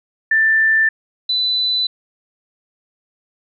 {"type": "tone pair in turn", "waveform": "sine", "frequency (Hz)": [1774, 3995], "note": ["A6", "B7"], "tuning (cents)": [14, 19], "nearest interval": "octave + major second", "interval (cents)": 1405, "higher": "second", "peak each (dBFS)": [-11, -15], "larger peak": "first", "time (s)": [[0.31, 0.89], [1.29, 1.87]], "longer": "neither", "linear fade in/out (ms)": 5, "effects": []}